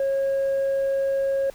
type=tone; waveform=sine; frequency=545 Hz; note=C#5; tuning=29 cents flat; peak=-18 dBFS; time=0-1.5 s; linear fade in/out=2 ms; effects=tanh soft clip ceiling -19 dBFS + pink hiss -50 dBFS RMS until 1.54 s